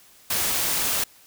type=noise; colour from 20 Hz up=white; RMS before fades=-24 dBFS; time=0.3-1.04 s; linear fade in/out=5 ms; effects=white hiss -53 dBFS RMS until 1.26 s